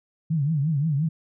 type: tone with vibrato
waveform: sine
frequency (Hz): 150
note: D3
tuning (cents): +37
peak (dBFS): -20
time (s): 0.3-1.09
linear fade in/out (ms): 10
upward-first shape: triangle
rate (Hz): 5.7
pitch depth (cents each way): 200
effects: none